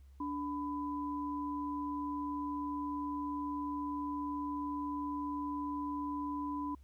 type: tone pair together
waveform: sine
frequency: 290.5 / 1000 Hz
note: D4 / B5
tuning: -19 / +21 cents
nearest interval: octave + major sixth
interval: 2140 cents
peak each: -37 / -39 dBFS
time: 0.2-6.75 s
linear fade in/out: 5 ms
effects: added 68 Hz sine -54 dBFS peak until 6.83 s + pink hiss -75 dBFS RMS until 6.83 s